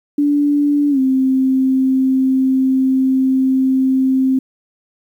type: tone with pitch glide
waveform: sine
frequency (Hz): 290 to 262.9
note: D4 to C4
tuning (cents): -22 to +8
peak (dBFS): -11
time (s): 0.18-4.39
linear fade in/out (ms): 5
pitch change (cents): -170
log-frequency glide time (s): 0.9-0.99
effects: 8-bit